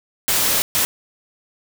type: noise bursts at uneven times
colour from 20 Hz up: white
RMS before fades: -18 dBFS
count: 2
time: 0.28-0.62 / 0.75-0.85 s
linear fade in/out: 0 ms
effects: none